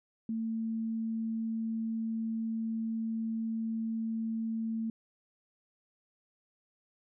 sine tone, 224.5 Hz, A3, 35 cents sharp, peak -31 dBFS, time 0.29-4.9 s, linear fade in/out 2 ms, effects none

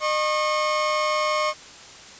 30% pulse tone pair together, 609.6 / 1088 Hz, D#5 / C#6, -36 / -33 cents, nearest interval minor seventh, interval 1003 cents, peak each -21 dBFS, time 0-1.54 s, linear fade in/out 50 ms, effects white hiss -43 dBFS RMS until 2.19 s + resampled to 16000 Hz

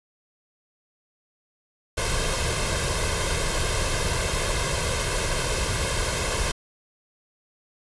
pink noise with comb filter, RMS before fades -25 dBFS, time 1.97-6.52 s, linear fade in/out 10 ms, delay 1.9 ms, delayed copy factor +0.65, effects resampled to 24000 Hz

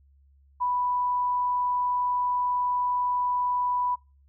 sine tone, 987.8 Hz, B5, in tune, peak -23 dBFS, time 0.6-3.96 s, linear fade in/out 20 ms, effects noise-tail reverb RT60 0.3 s tail -25 dB re dry + added 69 Hz sine -56 dBFS peak until 4.28 s

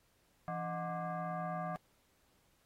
sine tone with frequency modulation, 281.9 Hz, C#4, 29 cents sharp, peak -36 dBFS, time 0.48-1.76 s, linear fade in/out 0 ms, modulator 450 Hz, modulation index 2.2, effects pink hiss -73 dBFS RMS until 2.65 s + AAC 48 kbps

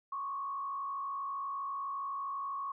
sine tone with frequency modulation, 1108.7 Hz, C#6, in tune, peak -35 dBFS, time 0.12-2.72 s, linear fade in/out 5 ms, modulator 52.3 Hz, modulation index 0.69, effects none

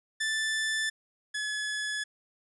sawtooth tone pair in turn, 1760 / 1705 Hz, A6 / G#6, 0 / +45 cents, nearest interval minor second, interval 55 cents, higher first, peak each -24 / -27 dBFS, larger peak first, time 0.2-0.9 / 1.34-2.04 s, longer neither, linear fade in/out 10 ms, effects resampled to 24000 Hz

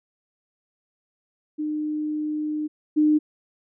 sine tone pair in turn, 303.7 / 303.7 Hz, D#4 / D#4, -42 / -42 cents, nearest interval unison, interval 0 cents, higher neither, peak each -24 / -15 dBFS, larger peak second, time 1.58-2.68 / 2.96-3.19 s, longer first, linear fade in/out 20 ms, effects none

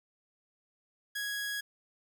sawtooth tone, 1661.2 Hz, G#6, in tune, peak -30 dBFS, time 1.15-1.61 s, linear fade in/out 10 ms, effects 11-bit

